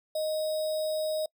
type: tone with sample-and-hold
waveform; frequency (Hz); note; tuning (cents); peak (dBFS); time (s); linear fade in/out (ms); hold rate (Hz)
sine; 622.3; D#5; 0; -27; 0.15-1.26; 5; 4410
effects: noise-tail reverb RT60 0.1 s tail -25 dB re dry